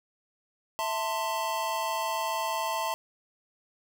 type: chord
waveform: square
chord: A minor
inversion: second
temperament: equal with one note detuned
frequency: 659.3 / 892.3 / 1046.5 Hz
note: E5 / A5 / C6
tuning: 0 / +24 / 0 cents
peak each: -35 / -32 / -34 dBFS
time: 0.79-2.94 s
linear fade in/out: 0 ms
effects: none